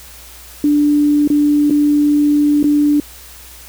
sine tone with dropouts, 293.7 Hz, D4, in tune, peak -9 dBFS, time 0.64-3 s, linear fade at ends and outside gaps 2 ms, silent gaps 1.276-1.301 / 1.699-1.707 / 2.629-2.641 s, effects added 60 Hz sine -41 dBFS peak until 3.68 s + white hiss -38 dBFS RMS until 3.68 s

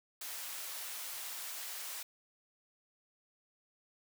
white high-pass noise, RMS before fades -43 dBFS, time 0.21-2.03 s, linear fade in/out 5 ms, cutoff 680 Hz, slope 12 dB/octave, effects none

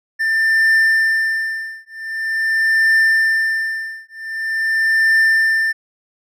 triangle tone with tremolo, 1788 Hz, A6, 27 cents sharp, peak -8 dBFS, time 0.19-5.73 s, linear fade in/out 20 ms, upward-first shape triangle, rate 0.45 Hz, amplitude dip 100%, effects none

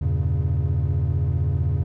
triangle chord, E diminished seventh, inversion none, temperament equal with one note detuned, 82.41 / 98 / 118.51 / 138.59 Hz, E2 / G2 / Bb2 / Db3, 0 / 0 / +29 / 0 cents, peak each -20 / -23 / -25 / -22 dBFS, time 0.01-1.84 s, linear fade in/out 10 ms, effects tanh soft clip ceiling -12 dBFS

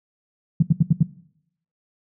sine tone bursts, 161.3 Hz, E3, 37 cents flat, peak -10 dBFS, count 5, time 0.6-1.029 s, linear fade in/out 5 ms, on 25 ms, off 76 ms, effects noise-tail reverb RT60 0.7 s tail -19 dB re dry + high-pass 80 Hz 12 dB/octave

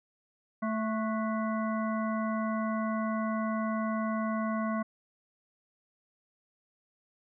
harmonic tone with a mistuned harmonic, 220 Hz, A3, in tune, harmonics 1 / 3 / 5 / 7 / 9, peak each -30 / -36 / -36 / -43 / -45 dBFS, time 0.62-4.83 s, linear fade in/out 10 ms, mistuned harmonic 7, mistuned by -74 cents, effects none

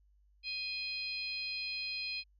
harmonic tone with a mistuned harmonic, 830.6 Hz, G#5, in tune, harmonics 3 / 4 / 5 / 6, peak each -39 / -49 / -40 / -46 dBFS, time 0.43-2.24 s, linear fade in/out 50 ms, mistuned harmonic 4, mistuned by -41 cents, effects added 50 Hz sine -64 dBFS peak until 2.39 s

